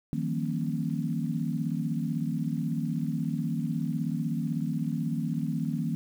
sine tone cluster, 157.2 / 173.4 / 193 / 232.6 / 270.9 Hz, D#3 / F3 / G3 / A#3 / C#4, +18 / -12 / -27 / -4 / -40 cents, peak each -31 / -35 / -38 / -32 / -36 dBFS, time 0.13-5.95 s, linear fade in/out 0 ms, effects 9-bit

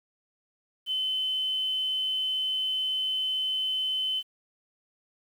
sine tone, 3049 Hz, G7, 49 cents flat, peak -25 dBFS, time 0.86-4.23 s, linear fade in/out 50 ms, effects tanh soft clip ceiling -21 dBFS + 9-bit

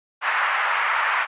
pink band-pass noise, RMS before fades -22 dBFS, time 0.21-1.27 s, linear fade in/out 50 ms, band 960 to 2200 Hz, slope 24 dB/octave, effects resampled to 8000 Hz

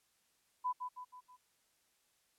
sine tone with echo, 999 Hz, B5, 20 cents sharp, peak -32 dBFS, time 0.64-0.73 s, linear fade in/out 20 ms, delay 160 ms, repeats 4, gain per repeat -6 dB, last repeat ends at 1.37 s, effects white hiss -75 dBFS RMS until 2.38 s + low-pass 12000 Hz 12 dB/octave

